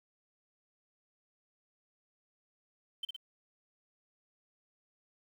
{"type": "tone with echo", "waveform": "sine", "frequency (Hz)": 3091, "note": "G7", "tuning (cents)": -25, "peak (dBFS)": -32, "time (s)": [3.03, 3.05], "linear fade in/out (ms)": 5, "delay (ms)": 57, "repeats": 2, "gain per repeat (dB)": -4, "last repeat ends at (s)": 3.164, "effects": ["tanh soft clip ceiling -32 dBFS", "10-bit"]}